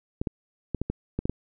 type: clicks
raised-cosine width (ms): 3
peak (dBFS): -14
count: 8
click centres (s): 0.215 / 0.272 / 0.747 / 0.816 / 0.9 / 1.19 / 1.255 / 1.296
effects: none